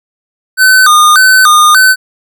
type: tone with vibrato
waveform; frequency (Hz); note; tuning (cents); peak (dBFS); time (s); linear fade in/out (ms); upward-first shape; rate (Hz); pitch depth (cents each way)
square; 1361; F6; -45; -3; 0.57-1.96; 50; square; 1.7; 190
effects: none